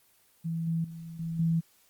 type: tone with level steps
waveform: sine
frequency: 164.81 Hz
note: E3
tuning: in tune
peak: -29 / -26 / -39 / -31 / -23 dBFS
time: 0.44-1.61 s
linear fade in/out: 20 ms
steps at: 0.67 / 0.84 / 1.19 / 1.39 s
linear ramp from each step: 5 ms
effects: white hiss -64 dBFS RMS until 1.89 s + Opus 24 kbps